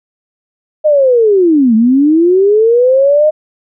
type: linear two-way sweep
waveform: sine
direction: down then up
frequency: 622.3 to 214.7 to 622.3 Hz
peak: -5 dBFS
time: 0.84-3.31 s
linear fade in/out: 20 ms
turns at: 1.75 s
effects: none